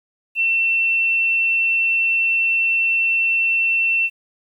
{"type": "tone", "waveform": "sine", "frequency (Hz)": 2695, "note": "E7", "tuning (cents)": 38, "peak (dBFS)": -15, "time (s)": [0.35, 4.1], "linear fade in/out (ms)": 50, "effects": ["9-bit"]}